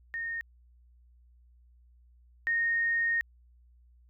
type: tone pair in turn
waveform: sine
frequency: 1842 / 1851.8 Hz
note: A#6 / A#6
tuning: -21 / -12 cents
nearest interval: unison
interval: 9 cents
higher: second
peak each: -32 / -25 dBFS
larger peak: second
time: 0.14-0.41 / 2.47-3.21 s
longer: second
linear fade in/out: 0 ms
effects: added 60 Hz sine -57 dBFS peak until 4.09 s